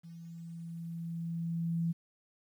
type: tone with level ramp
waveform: sine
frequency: 167.3 Hz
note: E3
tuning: 26 cents sharp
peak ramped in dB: -46 to -28 dBFS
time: 0.03-1.93 s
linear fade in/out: 20 ms
effects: 11-bit